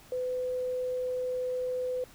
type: tone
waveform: sine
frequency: 504 Hz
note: B4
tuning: 35 cents sharp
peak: -29 dBFS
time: 0.12-2.04 s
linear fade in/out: 2 ms
effects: pink hiss -55 dBFS RMS until 2.14 s